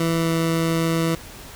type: tone with pitch glide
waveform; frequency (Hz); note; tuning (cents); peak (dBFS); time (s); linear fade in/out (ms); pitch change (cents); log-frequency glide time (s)
20% pulse; 165.4 to 164.35; E3 to E3; +6 to -5; -14; 0-1.15; 2; -11; 0.14-0.32
effects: pink hiss -40 dBFS RMS until 1.55 s